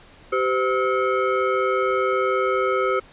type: tone with frequency modulation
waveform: sine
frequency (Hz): 387.3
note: G4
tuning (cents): -21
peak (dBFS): -18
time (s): 0.32-3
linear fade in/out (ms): 10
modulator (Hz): 900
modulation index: 1.4
effects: pink hiss -49 dBFS RMS until 3.12 s + resampled to 8000 Hz